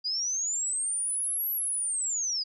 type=linear two-way sweep; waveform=sine; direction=up then down; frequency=4789 to 11840 to 4789 Hz; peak=-27 dBFS; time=0.04-2.44 s; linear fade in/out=20 ms; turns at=1.51 s; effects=none